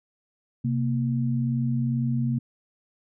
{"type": "tone pair together", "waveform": "sine", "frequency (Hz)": [130.81, 233.1], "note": ["C3", "A#3"], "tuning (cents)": [0, 0], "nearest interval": "minor seventh", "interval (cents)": 1000, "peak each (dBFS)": [-24, -26], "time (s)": [0.64, 2.39], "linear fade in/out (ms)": 10, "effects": []}